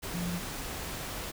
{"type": "tone in noise", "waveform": "sine", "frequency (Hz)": 175, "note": "F3", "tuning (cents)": 4, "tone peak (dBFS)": -32, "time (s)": [0.13, 0.4], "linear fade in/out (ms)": 20, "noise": "pink", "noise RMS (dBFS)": -38, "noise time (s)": [0.02, 1.32], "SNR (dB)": 3, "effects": []}